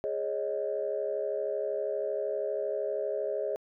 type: chord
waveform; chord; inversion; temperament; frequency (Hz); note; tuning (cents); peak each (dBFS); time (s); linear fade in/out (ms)
sine; Ab suspended fourth; none; equal with one note detuned; 415.3 / 549.6 / 622.3; Ab4 / Db5 / Eb5; 0 / -15 / 0; -33; 0.04-3.56; 0
effects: tanh soft clip ceiling -20 dBFS